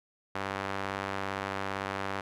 sawtooth tone with band-pass filter, 97.7 Hz, G2, 5 cents flat, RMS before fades -35 dBFS, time 0.35-2.21 s, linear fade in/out 5 ms, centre 1300 Hz, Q 0.85, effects none

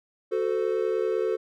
triangle chord, F# diminished, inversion none, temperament equal with one note detuned, 370 / 440 / 515.7 Hz, F#4 / A4 / C5, 0 / 0 / -25 cents, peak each -26 / -24 / -29 dBFS, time 0.31-1.37 s, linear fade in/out 20 ms, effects none

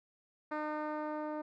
10% pulse tone with low-pass filter sweep, 303.9 Hz, D#4, 41 cents flat, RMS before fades -38 dBFS, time 0.51-1.42 s, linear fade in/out 10 ms, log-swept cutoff 1500 to 740 Hz, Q 0.85, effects none

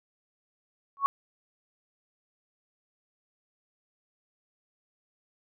sine tone with exponential growth, 1108.7 Hz, C#6, in tune, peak -15 dBFS, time 0.97-1.06 s, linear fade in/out 0 ms, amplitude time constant 19 ms, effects none

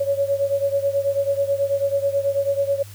sine beating tone pair, 554.4 / 563.6 Hz, C#5 / C#5, 0 / +29 cents, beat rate 9.2 Hz, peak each -20 / -23 dBFS, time 0-2.83 s, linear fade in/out 10 ms, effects added 101 Hz sine -38 dBFS peak until 2.94 s + white hiss -46 dBFS RMS until 2.94 s

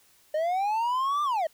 triangle linear two-way sweep, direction up then down, 601 to 1200 to 601 Hz, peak -22 dBFS, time 0.34-1.47 s, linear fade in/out 5 ms, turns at 1.23 s, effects white hiss -61 dBFS RMS until 1.53 s

